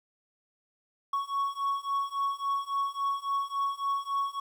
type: beating tone pair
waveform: triangle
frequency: 1108.7 / 1112.3 Hz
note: C#6 / C#6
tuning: 0 / +6 cents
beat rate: 3.6 Hz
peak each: -30 / -29 dBFS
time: 1.13-4.4 s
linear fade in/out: 5 ms
effects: 10-bit